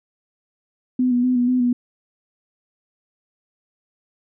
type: tone with vibrato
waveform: sine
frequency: 248.4 Hz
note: B3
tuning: 10 cents sharp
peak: -15 dBFS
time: 0.99-1.73 s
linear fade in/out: 5 ms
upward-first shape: square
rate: 4.1 Hz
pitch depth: 29 cents each way
effects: none